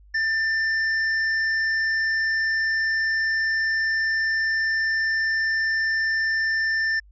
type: tone with tanh clipping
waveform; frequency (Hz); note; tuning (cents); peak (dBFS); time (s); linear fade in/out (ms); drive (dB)
triangle; 1785; A6; +24; -22; 0.14-7; 10; 13
effects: added 50 Hz sine -48 dBFS peak until 7.11 s + resampled to 16000 Hz